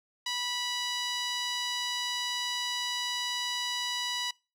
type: tone with band-pass filter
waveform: sawtooth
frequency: 981 Hz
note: B5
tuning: 12 cents flat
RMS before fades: -33 dBFS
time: 0.26-4.31 s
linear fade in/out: 5 ms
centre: 4000 Hz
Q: 1.5
effects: noise-tail reverb RT60 0.3 s tail -24 dB re dry